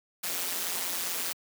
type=noise with amplitude modulation; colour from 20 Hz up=white; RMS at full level=-29 dBFS; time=0.23-1.33 s; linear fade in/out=10 ms; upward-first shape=sine; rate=176 Hz; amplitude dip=75%; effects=high-pass 200 Hz 12 dB/octave